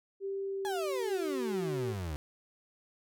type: tone with pitch glide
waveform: sine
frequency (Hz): 391.9 to 379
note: G4 to F#4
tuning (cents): 0 to +42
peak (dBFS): -33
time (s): 0.2-1.95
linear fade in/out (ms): 50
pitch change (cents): -58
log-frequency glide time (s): 0.43-1.52
type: exponential sweep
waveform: 35% pulse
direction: down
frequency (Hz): 856 to 72.1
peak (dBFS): -33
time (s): 0.65-2.16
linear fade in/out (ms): 0
effects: none